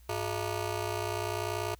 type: ring-modulated tone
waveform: 15% pulse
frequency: 261.6 Hz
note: C4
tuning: in tune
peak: -22 dBFS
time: 0.09-1.75 s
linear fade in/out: 5 ms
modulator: 161 Hz
effects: added 60 Hz sine -53 dBFS peak until 1.79 s + white hiss -65 dBFS RMS until 1.79 s